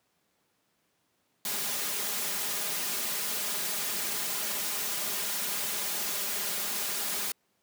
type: noise with comb filter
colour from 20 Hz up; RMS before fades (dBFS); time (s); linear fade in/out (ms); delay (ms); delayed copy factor
white; -32; 1.45-7.32; 2; 4.9; +0.65
effects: pink hiss -73 dBFS RMS until 7.62 s + high-pass 150 Hz 12 dB/octave